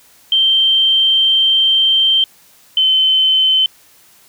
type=tone pair in turn; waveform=sine; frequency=3136 / 3068 Hz; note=G7 / G7; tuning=0 / -38 cents; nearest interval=unison; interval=38 cents; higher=first; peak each=-9 / -9 dBFS; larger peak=neither; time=0.32-2.24 / 2.77-3.66 s; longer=first; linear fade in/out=2 ms; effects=white hiss -48 dBFS RMS until 4.28 s